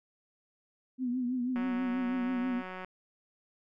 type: tone with vibrato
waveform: sine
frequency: 249.5 Hz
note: B3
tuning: 18 cents sharp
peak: -29 dBFS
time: 0.98-2.63 s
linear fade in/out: 50 ms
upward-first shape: triangle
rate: 6.2 Hz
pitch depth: 77 cents each way
type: click train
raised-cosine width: 0.5 ms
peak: -27 dBFS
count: 239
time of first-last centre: 1.56-2.846 s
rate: 185 Hz
effects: none